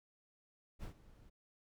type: noise with ADSR envelope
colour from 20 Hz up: brown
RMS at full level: -43 dBFS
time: 0.79-1.3 s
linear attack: 47 ms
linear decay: 96 ms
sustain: -18 dB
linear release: 13 ms
effects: none